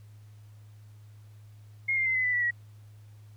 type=tone with pitch steps; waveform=sine; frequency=2143 / 2104 / 2065 / 2027 / 1990.3 / 1953.8 / 1918 Hz; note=C7 / C7 / C7 / B6 / B6 / B6 / A#6; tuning=+41 / +9 / -23 / +45 / +13 / -19 / +49 cents; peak=-24 dBFS; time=1.88-2.51 s; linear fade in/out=10 ms; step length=90 ms; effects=added 105 Hz sine -48 dBFS peak until 3.36 s + pink hiss -66 dBFS RMS until 3.36 s